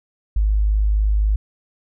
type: tone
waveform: sine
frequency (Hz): 51.91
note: G#1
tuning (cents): 0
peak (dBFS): -14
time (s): 0.36-1.36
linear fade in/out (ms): 5
effects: none